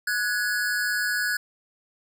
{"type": "tone pair together", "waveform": "square", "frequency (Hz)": [1472, 1674.4], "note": ["F#6", "G#6"], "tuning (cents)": [-9, 14], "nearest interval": "major second", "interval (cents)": 223, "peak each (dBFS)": -27, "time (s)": [0.07, 1.37], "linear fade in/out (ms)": 5, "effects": []}